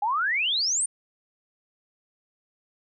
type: exponential sweep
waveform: sine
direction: up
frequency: 793 to 9310 Hz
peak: -22 dBFS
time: 0.02-0.86 s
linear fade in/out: 5 ms
effects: none